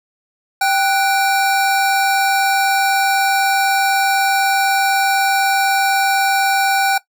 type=tone pair together; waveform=square; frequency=784 / 1480 Hz; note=G5 / F#6; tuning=0 / 0 cents; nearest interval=major seventh; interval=1100 cents; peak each=-15 / -19 dBFS; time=0.61-6.98 s; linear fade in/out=5 ms; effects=noise-tail reverb RT60 0.1 s tail -17 dB re dry